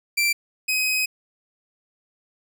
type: tone pair in turn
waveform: sawtooth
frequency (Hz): 2349 / 2523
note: D7 / D#7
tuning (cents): 0 / +23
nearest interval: minor second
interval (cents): 123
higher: second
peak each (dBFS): -15 / -17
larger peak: first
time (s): 0.17-0.33 / 0.68-1.06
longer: second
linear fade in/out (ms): 10
effects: none